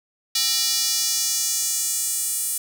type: tone with high-pass filter sweep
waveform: square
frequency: 265.1 Hz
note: C4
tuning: 23 cents sharp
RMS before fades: -23 dBFS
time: 0.35-2.58 s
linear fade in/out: 5 ms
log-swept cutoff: 4400 to 9200 Hz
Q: 2.1
effects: none